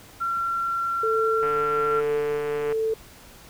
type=tone; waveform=sine; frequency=1365 Hz; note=F6; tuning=40 cents flat; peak=-23 dBFS; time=0.2-2.01 s; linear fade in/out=20 ms
type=tone with tremolo; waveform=sine; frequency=443.4 Hz; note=A4; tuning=13 cents sharp; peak=-21 dBFS; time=1.03-2.94 s; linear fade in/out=5 ms; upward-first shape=sine; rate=1.2 Hz; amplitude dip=35%
type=click train; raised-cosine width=0.5 ms; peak=-20 dBFS; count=190; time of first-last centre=1.43-2.725 s; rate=146 Hz
effects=pink hiss -48 dBFS RMS until 3.49 s